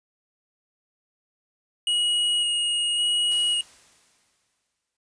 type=tone with vibrato; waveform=square; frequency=2887 Hz; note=F#7; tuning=43 cents flat; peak=-22 dBFS; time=1.87-3.61 s; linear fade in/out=2 ms; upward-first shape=square; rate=0.9 Hz; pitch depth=9 cents each way
type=noise with exponential decay; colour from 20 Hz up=white; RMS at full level=-42 dBFS; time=3.31-4.97 s; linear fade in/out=5 ms; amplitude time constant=360 ms
effects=noise-tail reverb RT60 0.1 s tail -17 dB re dry + resampled to 22050 Hz